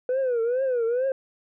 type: tone with vibrato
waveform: sine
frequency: 493.9 Hz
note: B4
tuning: in tune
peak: -19 dBFS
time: 0.09-1.12 s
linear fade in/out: 2 ms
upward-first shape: triangle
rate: 2.3 Hz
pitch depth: 170 cents each way
effects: tanh soft clip ceiling -20 dBFS